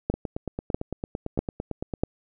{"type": "two click trains", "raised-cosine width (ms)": 2, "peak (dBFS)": [-9, -16], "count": [4, 17], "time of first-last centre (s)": [[0.1, 2.035], [0.14, 1.938]], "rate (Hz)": [1.55, 8.9], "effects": []}